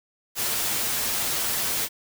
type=noise with comb filter; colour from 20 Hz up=white; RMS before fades=-26 dBFS; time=0.35-1.89 s; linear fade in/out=50 ms; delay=8.6 ms; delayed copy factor=+0.5; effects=none